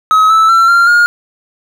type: tone with pitch steps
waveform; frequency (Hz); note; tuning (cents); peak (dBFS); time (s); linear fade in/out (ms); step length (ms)
triangle; 1277 / 1312.1 / 1348.3 / 1385.4 / 1423.5; D#6 / E6 / E6 / F6 / F6; +45 / -8 / +39 / -14 / +33; -3; 0.11-1.06; 0; 190
effects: none